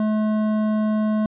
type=tone with hard clipping; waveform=sine; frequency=214.8 Hz; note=A3; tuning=41 cents flat; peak=-20 dBFS; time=0-1.26 s; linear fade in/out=2 ms; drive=11 dB; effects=resampled to 8000 Hz